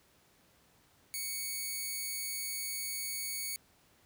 5% pulse tone, 2230 Hz, C#7, 10 cents sharp, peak -26 dBFS, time 1.14-3.56 s, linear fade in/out 0 ms, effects pink hiss -66 dBFS RMS until 4.05 s + high-pass 60 Hz 12 dB/octave

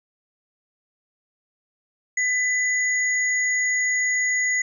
sine tone pair together, 2000 / 6727 Hz, B6 / G#8, +21 / +21 cents, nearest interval octave + major sixth, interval 2100 cents, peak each -20 / -27 dBFS, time 2.17-4.62 s, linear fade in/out 5 ms, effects none

